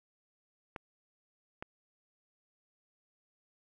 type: clicks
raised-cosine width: 0.5 ms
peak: -25 dBFS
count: 2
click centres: 0.762 / 1.625 s
effects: 11-bit